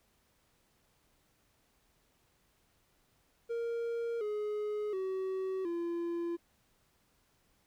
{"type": "tone with pitch steps", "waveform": "triangle", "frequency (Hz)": [466.2, 420.2, 378.7, 341.3], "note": ["A#4", "G#4", "F#4", "F4"], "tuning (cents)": [0, 20, 40, -40], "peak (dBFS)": -31, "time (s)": [3.49, 6.37], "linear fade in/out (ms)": 20, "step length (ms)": 720, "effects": ["pink hiss -72 dBFS RMS until 7.66 s"]}